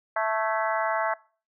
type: harmonic tone with a mistuned harmonic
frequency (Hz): 220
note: A3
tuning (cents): 0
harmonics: 3 / 4 / 5 / 6 / 7 / 8 / 9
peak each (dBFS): -27 / -29 / -31 / -33 / -34 / -35 / -36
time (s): 0.16-1.14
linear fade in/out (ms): 5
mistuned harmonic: 8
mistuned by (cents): -81
effects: noise-tail reverb RT60 0.4 s tail -23 dB re dry